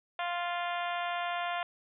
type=harmonic tone; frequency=349.2 Hz; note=F4; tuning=in tune; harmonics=2 / 3 / 4 / 5 / 6 / 7 / 8 / 9 / 10; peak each=-34 / -38 / -40 / -42 / -44 / -45 / -46 / -47 / -48 dBFS; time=0.19-1.63 s; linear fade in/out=2 ms; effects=none